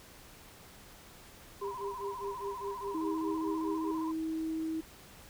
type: tone with tremolo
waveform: sine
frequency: 400 Hz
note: G4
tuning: 35 cents sharp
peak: -34 dBFS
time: 1.61-3.92 s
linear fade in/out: 10 ms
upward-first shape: sine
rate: 4.9 Hz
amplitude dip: 100%
type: tone with vibrato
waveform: sine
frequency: 996 Hz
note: B5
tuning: 14 cents sharp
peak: -39 dBFS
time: 1.61-4.12 s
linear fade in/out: 10 ms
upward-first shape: square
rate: 15 Hz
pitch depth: 62 cents each way
type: tone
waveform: sine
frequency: 320 Hz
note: D#4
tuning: 49 cents sharp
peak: -32 dBFS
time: 2.94-4.81 s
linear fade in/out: 10 ms
effects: pink hiss -54 dBFS RMS until 5.29 s